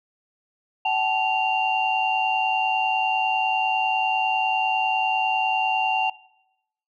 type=tone cluster; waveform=sine; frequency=758 / 868 / 2774 Hz; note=F#5 / A5 / F7; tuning=+42 / -24 / -12 cents; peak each=-24 dBFS; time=0.85-6.1 s; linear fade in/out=5 ms; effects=noise-tail reverb RT60 0.8 s tail -19 dB re dry + tanh soft clip ceiling -10 dBFS